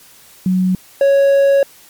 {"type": "tone pair in turn", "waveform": ["sine", "triangle"], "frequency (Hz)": [185, 554.4], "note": ["F#3", "C#5"], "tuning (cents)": [0, 0], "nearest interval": "octave + perfect fifth", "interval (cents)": 1900, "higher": "second", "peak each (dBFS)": [-11, -6], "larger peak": "second", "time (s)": [[0.46, 0.75], [1.01, 1.63]], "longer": "second", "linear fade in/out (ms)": 2, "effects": ["white hiss -44 dBFS RMS until 1.89 s", "MP3 96 kbps"]}